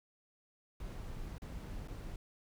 brown noise with dropouts, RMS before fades -44 dBFS, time 0.8-2.16 s, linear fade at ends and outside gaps 2 ms, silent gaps 1.382-1.419 / 1.876-1.882 s, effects none

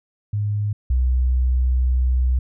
sine tone pair in turn, 103.83 / 63.07 Hz, G#2 / B1, 0 / +37 cents, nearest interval major sixth, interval 863 cents, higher first, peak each -19 / -15 dBFS, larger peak second, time 0.33-0.73 / 0.9-2.39 s, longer second, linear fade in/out 5 ms, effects none

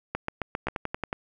two click trains, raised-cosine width 0.5 ms, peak -13 / -14 dBFS, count 5 / 6, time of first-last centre 0.15-0.685 / 0.67-1.129 s, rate 7.48 / 10.9 Hz, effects 9-bit

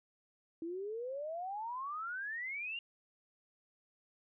sine exponential sweep, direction up, 321.9 to 2841 Hz, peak -38 dBFS, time 0.62-2.79 s, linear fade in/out 2 ms, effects none

